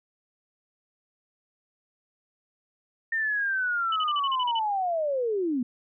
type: linear sweep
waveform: sine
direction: down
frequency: 1825 to 233.1 Hz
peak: -24 dBFS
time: 3.12-5.63 s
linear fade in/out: 5 ms
type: tone bursts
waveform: sine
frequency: 2979 Hz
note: F#7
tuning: 11 cents sharp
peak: -28 dBFS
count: 9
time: 3.92-4.592 s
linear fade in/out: 5 ms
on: 40 ms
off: 39 ms
effects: none